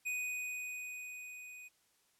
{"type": "tone with level ramp", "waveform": "square", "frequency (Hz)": 2489, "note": "D#7", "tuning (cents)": 0, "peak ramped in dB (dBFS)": [-35, -50], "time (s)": [0.05, 1.69], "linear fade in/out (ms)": 20, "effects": ["white hiss -73 dBFS RMS until 2.19 s", "low-pass 12000 Hz 12 dB/octave"]}